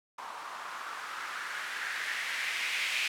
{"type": "noise with low-pass filter sweep", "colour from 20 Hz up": "violet", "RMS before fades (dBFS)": -36, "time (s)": [0.18, 3.08], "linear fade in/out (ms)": 5, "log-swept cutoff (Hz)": [980, 2500], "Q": 3, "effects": []}